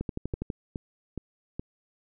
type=two click trains; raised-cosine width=3 ms; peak=-18 / -20 dBFS; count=7 / 4; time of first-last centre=0.01-0.502 / 0.34-1.595 s; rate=12.2 / 2.39 Hz; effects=none